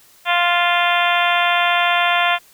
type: harmonic tone with a mistuned harmonic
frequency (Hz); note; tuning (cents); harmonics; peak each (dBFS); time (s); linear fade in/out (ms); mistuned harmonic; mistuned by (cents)
349.2; F4; 0; 2 / 3 / 4 / 5 / 6 / 7 / 8 / 9 / 10; -19 / -21 / -22 / -23 / -24 / -24 / -25 / -26 / -26; 0.25-2.39; 50; 8; -33
effects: white hiss -50 dBFS RMS until 2.53 s